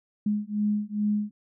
sine beating tone pair, 207.7 / 210.1 Hz, G#3 / G#3, 0 / +20 cents, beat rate 2.4 Hz, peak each -27 dBFS, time 0.26-1.31 s, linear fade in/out 5 ms, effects none

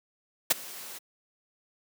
white noise with ADSR envelope, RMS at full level -19 dBFS, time 0.5-0.99 s, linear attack 12 ms, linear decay 18 ms, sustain -23 dB, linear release 14 ms, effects high-pass 200 Hz 12 dB/octave

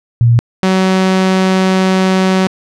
sine / sawtooth tone pair in turn, 118 / 188.18 Hz, A#2 / F#3, +22 / +30 cents, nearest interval minor sixth, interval 808 cents, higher second, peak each -5 dBFS, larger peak neither, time 0.21-0.39 / 0.63-2.47 s, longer second, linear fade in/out 0 ms, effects low-pass 6000 Hz 12 dB/octave

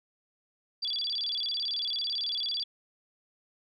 sine tone with vibrato, 3993 Hz, B7, 18 cents sharp, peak -29 dBFS, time 0.82-2.64 s, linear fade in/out 10 ms, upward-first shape square, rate 18 Hz, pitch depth 280 cents each way, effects none

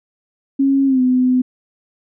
sine tone with pitch glide, 273.3 to 253.5 Hz, C#4 to B3, -24 to +45 cents, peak -11 dBFS, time 0.59-1.42 s, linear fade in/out 10 ms, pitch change -131 cents, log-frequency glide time 0.86-1.01 s, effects none

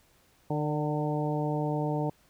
harmonic tone with a mistuned harmonic, 150.6 Hz, D3, 44 cents sharp, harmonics 1 / 2 / 3 / 4 / 5 / 6, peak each -30 / -33 / -35 / -36 / -37 / -38 dBFS, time 0.5-2.1 s, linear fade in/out 5 ms, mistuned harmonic 4, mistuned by -31 cents, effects pink hiss -64 dBFS RMS until 2.29 s

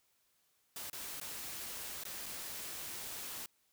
white noise with dropouts, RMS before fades -44 dBFS, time 0.76-3.46 s, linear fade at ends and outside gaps 1 ms, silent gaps 0.899-0.93 / 1.2-1.213 / 2.037-2.052 / 2.259-2.263 s, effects white hiss -75 dBFS RMS until 3.72 s

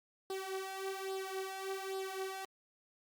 sawtooth tone with flanger, 383.9 Hz, G4, 36 cents flat, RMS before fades -41 dBFS, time 0.3-2.45 s, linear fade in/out 2 ms, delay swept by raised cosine 0.22 to 3.82 ms, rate 1.2 Hz, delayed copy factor +0.75, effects Opus 48 kbps

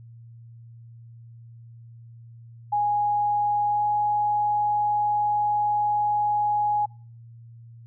sine tone with pitch glide, 828 to 833.3 Hz, G#5 to G#5, -5 to +6 cents, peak -20 dBFS, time 2.72-6.86 s, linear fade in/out 10 ms, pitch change +11 cents, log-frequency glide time 3.68-3.83 s, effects noise-tail reverb RT60 0.4 s tail -25 dB re dry + added 116 Hz sine -43 dBFS peak until 7.86 s

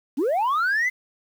sine linear sweep, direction up, 238.7 to 2081 Hz, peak -17 dBFS, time 0.17-0.9 s, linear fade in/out 20 ms, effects tanh soft clip ceiling -18 dBFS + 8-bit

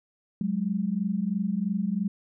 sine tone pair together, 185.5 / 208.5 Hz, F#3 / G#3, +5 / +7 cents, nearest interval major second, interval 202 cents, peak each -28 / -27 dBFS, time 0.41-2.08 s, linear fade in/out 2 ms, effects none

